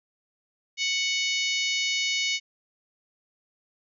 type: harmonic tone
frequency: 740 Hz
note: F#5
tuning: in tune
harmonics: 3 / 4 / 5 / 6 / 7 / 8 / 9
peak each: -28 / -30 / -32 / -34 / -35 / -36 / -37 dBFS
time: 0.77-2.4 s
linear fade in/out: 50 ms
effects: none